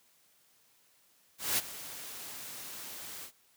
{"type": "noise with ADSR envelope", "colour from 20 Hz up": "white", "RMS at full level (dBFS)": -28, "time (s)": [1.38, 3.32], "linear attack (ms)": 200, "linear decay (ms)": 24, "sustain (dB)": -16, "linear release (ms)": 85, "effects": ["white hiss -67 dBFS RMS until 3.56 s", "high-pass 80 Hz 12 dB/octave"]}